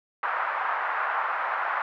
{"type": "band-pass noise", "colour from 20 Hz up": "pink", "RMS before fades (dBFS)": -28, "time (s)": [0.23, 1.82], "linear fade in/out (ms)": 2, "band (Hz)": [860, 1600], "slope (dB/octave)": 24, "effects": []}